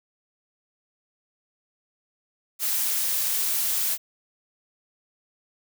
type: noise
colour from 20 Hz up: blue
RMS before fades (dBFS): -25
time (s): 2.59-3.98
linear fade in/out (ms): 50
effects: none